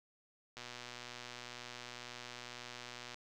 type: click train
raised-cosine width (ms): 0.2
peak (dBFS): -29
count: 315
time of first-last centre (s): 0.57-3.144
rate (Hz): 122
effects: none